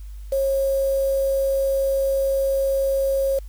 sine tone with quantisation, 543 Hz, C#5, 36 cents flat, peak -18 dBFS, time 0.32-3.39 s, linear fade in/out 5 ms, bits 6, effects added 50 Hz sine -33 dBFS peak until 3.48 s + white hiss -57 dBFS RMS until 3.48 s

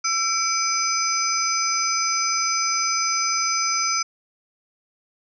sine tone cluster, 1338 / 2313 / 5010 / 6080 Hz, E6 / D7 / D#8 / F#8, +25 / -27 / +11 / +46 cents, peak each -25 / -27 / -25 / -25 dBFS, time 0.04-4.03 s, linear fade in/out 10 ms, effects none

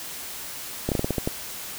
slowing click train, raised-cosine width 2 ms, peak -10 dBFS, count 8, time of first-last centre 0.89-1.275 s, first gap 28 ms, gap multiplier 1.22, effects white hiss -36 dBFS RMS until 1.78 s

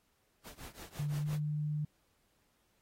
pink noise with tremolo, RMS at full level -47 dBFS, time 0.43-1.4 s, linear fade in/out 50 ms, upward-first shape triangle, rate 5.8 Hz, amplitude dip 95%
sine tone with pitch glide, 146.83 to 150.09 Hz, D3 to D3, 0 to +38 cents, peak -32 dBFS, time 0.99-1.85 s, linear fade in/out 5 ms, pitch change +38 cents, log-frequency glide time 1.19-1.27 s
effects pink hiss -75 dBFS RMS until 2.81 s + AAC 48 kbps

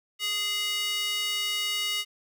square tone with high-pass filter, 415.3 Hz, G#4, in tune, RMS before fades -29 dBFS, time 0.19-2.05 s, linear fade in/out 50 ms, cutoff 2700 Hz, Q 2.9, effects none

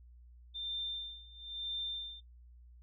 sine tone with tremolo, 3587 Hz, A7, 33 cents sharp, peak -35 dBFS, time 0.54-2.21 s, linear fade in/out 20 ms, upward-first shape sine, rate 1 Hz, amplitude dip 90%, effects noise-tail reverb RT60 0.1 s tail -18 dB re dry + added 60 Hz sine -54 dBFS peak until 2.82 s

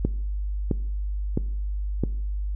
click train, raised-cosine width 3 ms, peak -9 dBFS, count 4, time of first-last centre 0.05-2.037 s, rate 1.51 Hz, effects noise-tail reverb RT60 0.7 s tail -20 dB re dry + added 50 Hz sine -25 dBFS peak until 2.55 s

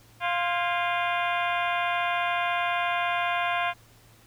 harmonic tone with a mistuned harmonic, 349.2 Hz, F4, in tune, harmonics 2 / 3 / 4 / 5 / 6 / 7 / 8 / 9 / 10, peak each -28 / -30 / -35 / -33 / -34 / -34 / -38 / -42 / -42 dBFS, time 0.2-3.74 s, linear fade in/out 50 ms, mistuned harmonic 5, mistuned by -120 cents, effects added 113 Hz sine -57 dBFS peak until 4.26 s + pink hiss -57 dBFS RMS until 4.26 s

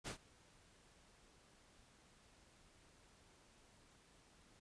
pink noise with ADSR envelope, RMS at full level -44 dBFS, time 0.04-4.6 s, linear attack 33 ms, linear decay 100 ms, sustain -24 dB, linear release 12 ms, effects resampled to 22050 Hz

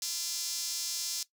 sawtooth tone with high-pass filter, 341.7 Hz, F4, 38 cents flat, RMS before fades -35 dBFS, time 0.02-1.23 s, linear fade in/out 2 ms, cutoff 5400 Hz, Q 2.3, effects noise-tail reverb RT60 0.1 s tail -17 dB re dry

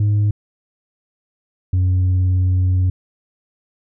sine tone pair in turn, 103.83 / 91.86 Hz, G#2 / F#2, 0 / -12 cents, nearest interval major second, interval 212 cents, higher first, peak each -10 dBFS, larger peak neither, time 0-0.31 / 1.73-2.9 s, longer second, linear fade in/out 5 ms, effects tanh soft clip ceiling -12 dBFS

